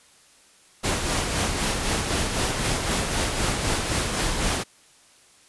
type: noise with tremolo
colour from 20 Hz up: pink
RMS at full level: -23 dBFS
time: 0.83-4.64 s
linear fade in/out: 20 ms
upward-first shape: sine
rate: 3.9 Hz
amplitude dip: 40%
effects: white hiss -55 dBFS RMS until 5.48 s + resampled to 24000 Hz